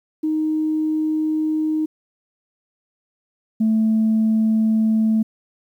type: tone pair in turn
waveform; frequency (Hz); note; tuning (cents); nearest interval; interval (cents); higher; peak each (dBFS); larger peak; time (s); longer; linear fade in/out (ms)
sine; 311.1 / 220; D#4 / A3; 0 / 0; tritone; 600; first; -17 / -13; second; 0.23-1.86 / 3.6-5.23; neither; 10
effects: tanh soft clip ceiling -11 dBFS + 9-bit